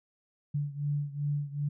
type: beating tone pair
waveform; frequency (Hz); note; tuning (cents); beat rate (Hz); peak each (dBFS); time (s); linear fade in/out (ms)
sine; 144.3 / 146.9; D3 / D3; -30 / +1; 2.6; -31 / -34; 0.54-1.69; 10
effects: none